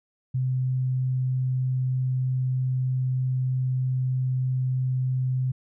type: tone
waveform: sine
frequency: 128.8 Hz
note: C3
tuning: 27 cents flat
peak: -22 dBFS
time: 0.34-5.52 s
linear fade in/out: 10 ms
effects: none